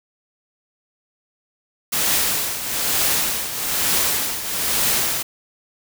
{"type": "noise with tremolo", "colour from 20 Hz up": "white", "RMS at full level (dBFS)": -18, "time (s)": [1.92, 5.23], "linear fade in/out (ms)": 10, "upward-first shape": "triangle", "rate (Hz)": 1.1, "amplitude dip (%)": 70, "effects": []}